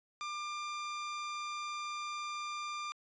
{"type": "tone", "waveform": "sawtooth", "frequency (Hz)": 1194, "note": "D6", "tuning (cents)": 28, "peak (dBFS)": -34, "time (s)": [0.21, 2.92], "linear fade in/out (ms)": 0, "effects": ["resampled to 16000 Hz"]}